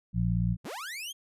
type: harmonic tone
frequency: 58.27 Hz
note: A#1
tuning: in tune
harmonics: 1 / 2 / 3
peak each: -31 / -28 / -28 dBFS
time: 0.13-0.57 s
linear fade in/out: 50 ms
type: linear sweep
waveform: sawtooth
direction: up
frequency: 63.6 to 3301 Hz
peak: -33 dBFS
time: 0.64-1.13 s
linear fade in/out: 20 ms
effects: resampled to 32000 Hz